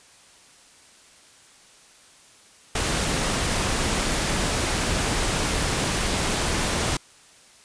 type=noise; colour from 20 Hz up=pink; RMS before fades=-24 dBFS; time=2.75-6.97 s; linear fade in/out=5 ms; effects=white hiss -52 dBFS RMS until 7.64 s + resampled to 22050 Hz